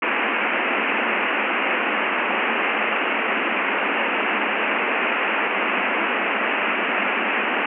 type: band-pass noise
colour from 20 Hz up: white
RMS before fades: -22 dBFS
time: 0.02-7.66 s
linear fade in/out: 5 ms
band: 200 to 2800 Hz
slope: 96 dB/octave
effects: none